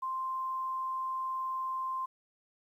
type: tone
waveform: sine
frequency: 1046.5 Hz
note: C6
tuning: in tune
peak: -32 dBFS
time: 0.02-2.06 s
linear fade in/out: 10 ms
effects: 11-bit